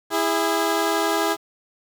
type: tone pair together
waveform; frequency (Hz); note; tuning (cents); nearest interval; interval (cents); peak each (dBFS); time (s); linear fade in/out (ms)
15% pulse; 329.6 / 409.1; E4 / G#4; 0 / -26; major third; 374; -16; 0.1-1.37; 50
effects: 8-bit